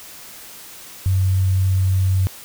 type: tone with sample-and-hold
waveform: sine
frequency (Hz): 94.4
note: F#2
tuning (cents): +35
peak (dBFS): -14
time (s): 1.06-2.27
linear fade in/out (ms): 0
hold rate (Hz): 8820
effects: white hiss -39 dBFS RMS until 2.44 s